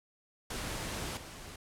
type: noise with level steps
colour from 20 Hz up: pink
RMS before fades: -38 / -47 dBFS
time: 0.5-1.56 s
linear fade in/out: 5 ms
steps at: 1.17 s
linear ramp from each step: 2 ms
effects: low-pass 11000 Hz 12 dB/octave